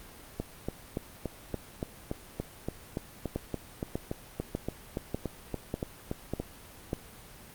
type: two click trains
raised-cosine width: 2 ms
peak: -17 / -18 dBFS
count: 7 / 22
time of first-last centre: 3.36-6.931 / 0.4-6.4 s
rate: 1.68 / 3.5 Hz
effects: pink hiss -50 dBFS RMS until 7.54 s + Opus 32 kbps